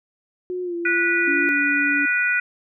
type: tone with pitch glide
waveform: sine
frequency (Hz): 362.7 to 342.3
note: F#4 to F4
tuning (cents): -34 to -35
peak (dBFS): -24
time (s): 0.5-1.49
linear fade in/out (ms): 0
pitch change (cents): -101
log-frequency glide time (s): 0.63-0.75
type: harmonic tone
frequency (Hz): 490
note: B4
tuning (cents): -14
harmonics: 3 / 4 / 5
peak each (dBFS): -20 / -24 / -23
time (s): 0.85-2.4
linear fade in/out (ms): 5
type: tone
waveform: sine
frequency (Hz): 287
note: D4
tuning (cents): -40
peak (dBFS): -24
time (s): 1.27-2.06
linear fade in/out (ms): 10
effects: none